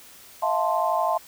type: chord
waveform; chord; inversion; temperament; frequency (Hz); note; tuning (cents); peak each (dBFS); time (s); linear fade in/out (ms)
sine; F major seventh; third; equal with one note detuned; 646.4 / 698.5 / 880 / 1046.5; E5 / F5 / A5 / C6; -34 / 0 / 0 / 0; -26; 0.42-1.18; 10
effects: white hiss -48 dBFS RMS until 1.27 s